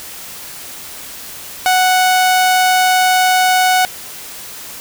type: tone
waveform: sawtooth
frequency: 740 Hz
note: F#5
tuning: in tune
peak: -6 dBFS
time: 1.66-3.85 s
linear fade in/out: 0 ms
effects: white hiss -31 dBFS RMS until 4.8 s